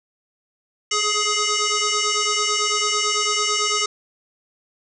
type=tone with frequency modulation; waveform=sine; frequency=2093 Hz; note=C7; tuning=in tune; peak=-18 dBFS; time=0.91-3.86 s; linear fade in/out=5 ms; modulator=839 Hz; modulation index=5.8; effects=none